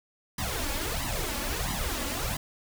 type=noise with flanger; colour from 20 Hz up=pink; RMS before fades=-31 dBFS; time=0.38-2.37 s; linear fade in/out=5 ms; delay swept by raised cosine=1 to 3.6 ms; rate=1.5 Hz; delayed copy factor=+0.85; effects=none